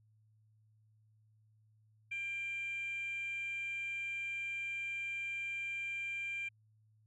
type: tone with frequency modulation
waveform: sine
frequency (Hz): 2375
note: D7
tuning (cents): +19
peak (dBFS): -36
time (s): 2.11-6.49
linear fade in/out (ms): 10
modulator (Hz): 763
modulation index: 0.26
effects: tanh soft clip ceiling -33 dBFS + added 108 Hz sine -66 dBFS peak until 7.06 s